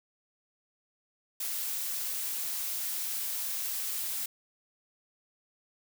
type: noise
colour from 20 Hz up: blue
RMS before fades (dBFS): -34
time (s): 1.4-4.26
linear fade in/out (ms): 5
effects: none